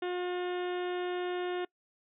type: harmonic tone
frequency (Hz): 358.5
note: F4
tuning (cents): +45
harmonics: 1 / 2 / 3 / 4 / 5 / 6 / 7 / 8 / 9 / 10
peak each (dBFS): -32 / -40 / -47 / -45 / -47 / -52 / -55 / -50 / -54 / -53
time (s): 0.02-1.65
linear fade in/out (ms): 5
effects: noise-tail reverb RT60 0.1 s tail -24 dB re dry